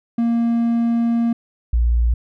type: tone pair in turn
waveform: triangle / sine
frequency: 233.1 / 58.54 Hz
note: A#3 / A#1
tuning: 0 / +8 cents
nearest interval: 2 octaves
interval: 2392 cents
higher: first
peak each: -13 / -13 dBFS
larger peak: neither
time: 0.18-1.33 / 1.73-2.14 s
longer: first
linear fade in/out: 5 ms
effects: none